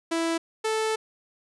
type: tone pair in turn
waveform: sawtooth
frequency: 330.5 / 438.9 Hz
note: E4 / A4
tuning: +5 / -4 cents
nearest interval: perfect fourth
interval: 491 cents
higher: second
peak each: -20 dBFS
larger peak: neither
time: 0.11-0.38 / 0.64-0.96 s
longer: second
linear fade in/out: 10 ms
effects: resampled to 24000 Hz